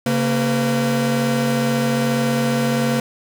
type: tone cluster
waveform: 45% pulse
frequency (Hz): 136.6 / 231.4 / 504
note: C#3 / A#3 / B4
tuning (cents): -25 / -13 / +35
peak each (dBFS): -23 / -19 / -23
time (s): 0.06-3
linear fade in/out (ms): 2
effects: none